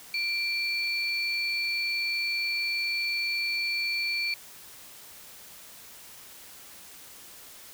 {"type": "tone pair together", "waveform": "sine", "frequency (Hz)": [2355, 4446], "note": ["D7", "C#8"], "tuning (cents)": [4, 4], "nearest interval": "major seventh", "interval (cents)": 1100, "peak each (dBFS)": [-28, -31], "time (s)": [0.14, 4.34], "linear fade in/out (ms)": 2, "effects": ["white hiss -48 dBFS RMS until 7.73 s"]}